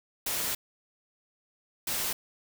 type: noise bursts at uneven times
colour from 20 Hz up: white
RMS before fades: -31 dBFS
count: 2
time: 0.26-0.55 / 1.87-2.13 s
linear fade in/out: 5 ms
effects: none